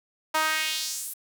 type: tone with high-pass filter sweep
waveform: sawtooth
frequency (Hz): 313.2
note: D#4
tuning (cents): +11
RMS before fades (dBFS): -28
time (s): 0.34-1.14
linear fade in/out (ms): 10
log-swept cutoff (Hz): 910 to 12000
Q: 1.8
effects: 8-bit